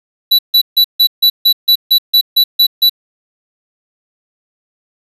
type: tone bursts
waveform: square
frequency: 3951 Hz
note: B7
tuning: in tune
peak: -6 dBFS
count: 12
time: 0.31-2.896 s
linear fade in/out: 10 ms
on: 78 ms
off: 150 ms
effects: resampled to 32000 Hz + 7-bit